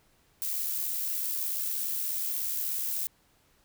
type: noise with amplitude modulation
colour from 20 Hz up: violet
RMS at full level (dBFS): -30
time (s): 0.42-3.07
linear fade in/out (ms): 0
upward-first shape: sine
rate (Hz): 76.7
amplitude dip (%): 35
effects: pink hiss -66 dBFS RMS until 3.64 s